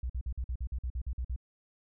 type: tone bursts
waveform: sine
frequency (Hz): 61.74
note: B1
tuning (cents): 0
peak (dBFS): -31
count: 12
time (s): 0.03-1.362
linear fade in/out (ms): 5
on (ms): 67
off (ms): 48
effects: none